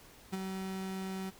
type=tone with ADSR envelope; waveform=35% pulse; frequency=190.1 Hz; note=F#3; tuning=47 cents sharp; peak=-30 dBFS; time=0.32-1.31 s; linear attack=17 ms; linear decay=25 ms; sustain=-5 dB; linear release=24 ms; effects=pink hiss -57 dBFS RMS until 1.39 s